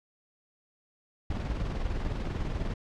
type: noise with tremolo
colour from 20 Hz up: brown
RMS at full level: -30 dBFS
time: 1.3-2.74 s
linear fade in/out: 5 ms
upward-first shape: square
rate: 20 Hz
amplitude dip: 40%
effects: low-pass 5000 Hz 12 dB/octave